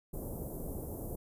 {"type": "band-stop noise", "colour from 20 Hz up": "pink", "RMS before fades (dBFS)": -40, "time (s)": [0.13, 1.16], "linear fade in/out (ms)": 10, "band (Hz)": [650, 12000], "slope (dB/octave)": 24, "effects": ["resampled to 32000 Hz"]}